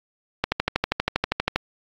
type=click train; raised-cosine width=0.3 ms; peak=-4 dBFS; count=15; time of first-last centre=0.44-1.56 s; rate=12.5 Hz; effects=AAC 64 kbps